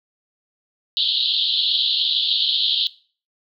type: band-pass noise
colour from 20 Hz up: pink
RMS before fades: -20 dBFS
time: 0.97-2.87 s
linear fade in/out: 0 ms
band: 3100 to 4300 Hz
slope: 96 dB/octave
effects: noise-tail reverb RT60 0.4 s tail -19 dB re dry